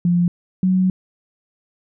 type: tone pair in turn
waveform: sine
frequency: 174.61 / 185.87 Hz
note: F3 / F#3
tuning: 0 / +8 cents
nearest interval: minor second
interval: 108 cents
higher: second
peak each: -13 dBFS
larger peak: neither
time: 0.05-0.28 / 0.63-0.9 s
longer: second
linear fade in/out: 2 ms
effects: none